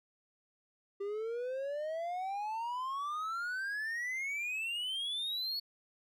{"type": "exponential sweep", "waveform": "triangle", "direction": "up", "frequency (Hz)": [393.1, 4435], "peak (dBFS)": -33, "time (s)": [1, 5.6], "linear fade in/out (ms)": 10, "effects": []}